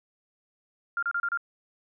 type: tone bursts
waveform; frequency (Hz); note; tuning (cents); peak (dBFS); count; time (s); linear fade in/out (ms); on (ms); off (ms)
sine; 1396.9; F6; 0; -25; 5; 0.97-1.374; 2; 56; 31
effects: none